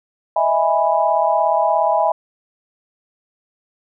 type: chord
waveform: sine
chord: E major seventh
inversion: third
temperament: equal with one note detuned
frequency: 622.3 / 659.3 / 825.3 / 987.8 Hz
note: D#5 / E5 / G#5 / B5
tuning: 0 / 0 / -11 / 0 cents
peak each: -21 / -18 / -18 / -20 dBFS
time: 0.36-2.12 s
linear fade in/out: 5 ms
effects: none